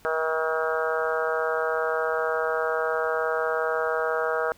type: harmonic tone with a mistuned harmonic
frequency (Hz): 159.8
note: D#3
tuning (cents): +47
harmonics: 3 / 4 / 5 / 6 / 7 / 8 / 9 / 10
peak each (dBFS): -27 / -29 / -35 / -36 / -35 / -32 / -32 / -34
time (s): 0.05-4.52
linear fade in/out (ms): 0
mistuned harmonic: 9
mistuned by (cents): -17
effects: pink hiss -56 dBFS RMS until 4.57 s